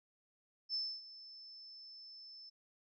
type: tone with ADSR envelope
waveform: sine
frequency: 5274 Hz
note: E8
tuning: in tune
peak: -34 dBFS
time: 0.69-2.5 s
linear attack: 51 ms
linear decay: 270 ms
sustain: -17 dB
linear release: 13 ms
effects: none